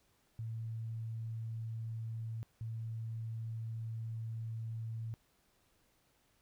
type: tone bursts at uneven times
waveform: sine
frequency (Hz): 112.9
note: A2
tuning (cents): +45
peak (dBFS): -38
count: 2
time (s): 0.39-2.43 / 2.61-5.14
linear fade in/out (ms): 0
effects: pink hiss -73 dBFS RMS until 6.41 s